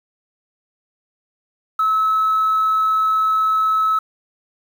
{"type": "tone", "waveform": "sine", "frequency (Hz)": 1296, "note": "E6", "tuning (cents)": -30, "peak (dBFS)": -13, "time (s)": [1.79, 3.99], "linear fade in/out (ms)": 5, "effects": ["tanh soft clip ceiling -10 dBFS", "7-bit"]}